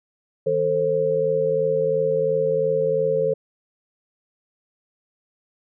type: tone cluster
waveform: sine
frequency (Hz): 158.4 / 447.1 / 530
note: D#3 / A4 / C5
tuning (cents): +31 / +28 / +22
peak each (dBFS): -30 / -21 / -21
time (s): 0.46-3.34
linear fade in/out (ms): 10
effects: none